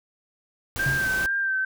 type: noise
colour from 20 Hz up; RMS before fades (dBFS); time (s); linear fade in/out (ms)
pink; -33; 0.76-1.26; 0
type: tone with vibrato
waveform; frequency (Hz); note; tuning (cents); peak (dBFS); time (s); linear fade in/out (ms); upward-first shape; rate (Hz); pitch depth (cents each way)
sine; 1568; G6; 0; -22; 0.79-1.65; 5; sine; 2.2; 34
type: tone with exponential decay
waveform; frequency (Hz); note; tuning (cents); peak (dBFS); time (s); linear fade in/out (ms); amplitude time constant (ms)
sine; 135.6; C#3; -38; -21; 0.86-1.18; 2; 69
effects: none